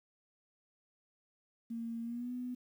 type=tone with pitch glide; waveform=sine; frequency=230.5 to 248.5 Hz; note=A#3 to B3; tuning=-19 to +11 cents; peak=-37 dBFS; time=1.7-2.55 s; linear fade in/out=10 ms; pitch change=+130 cents; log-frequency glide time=2.02-2.32 s; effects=11-bit